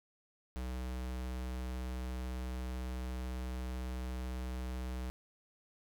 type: tone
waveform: square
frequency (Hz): 63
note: B1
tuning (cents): +35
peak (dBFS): -38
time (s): 0.56-5.1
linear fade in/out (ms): 0
effects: none